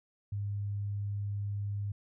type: tone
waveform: sine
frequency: 101.6 Hz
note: G#2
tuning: 38 cents flat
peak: -32 dBFS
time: 0.32-1.92 s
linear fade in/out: 5 ms
effects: none